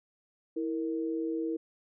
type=tone pair together; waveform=sine; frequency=326.2 / 464 Hz; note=E4 / A#4; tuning=-18 / -8 cents; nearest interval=tritone; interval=610 cents; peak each=-31 / -35 dBFS; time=0.56-1.57 s; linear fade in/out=10 ms; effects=none